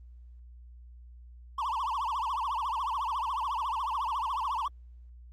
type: tone with vibrato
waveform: triangle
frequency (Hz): 1005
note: B5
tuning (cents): +30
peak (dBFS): -27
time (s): 1.58-4.68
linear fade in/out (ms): 5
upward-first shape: triangle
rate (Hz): 14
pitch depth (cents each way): 290
effects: added 60 Hz sine -47 dBFS peak until 5.32 s + Opus 32 kbps